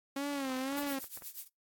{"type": "tone with vibrato", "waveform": "sawtooth", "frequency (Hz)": 272, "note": "C#4", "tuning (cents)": -33, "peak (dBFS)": -30, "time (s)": [0.16, 0.99], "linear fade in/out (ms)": 5, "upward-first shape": "sine", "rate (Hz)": 1.9, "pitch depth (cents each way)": 94}
{"type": "clicks", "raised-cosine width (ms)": 0.5, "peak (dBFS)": -37, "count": 7, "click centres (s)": [0.726, 0.834, 0.866, 0.929, 1.042, 1.174, 1.222]}
{"type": "noise with tremolo", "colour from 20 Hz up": "violet", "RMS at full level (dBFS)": -40, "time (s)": [0.76, 1.48], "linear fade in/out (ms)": 10, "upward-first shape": "triangle", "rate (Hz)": 8.3, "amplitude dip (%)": 95}
{"effects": ["noise-tail reverb RT60 0.2 s tail -26 dB re dry", "AAC 64 kbps"]}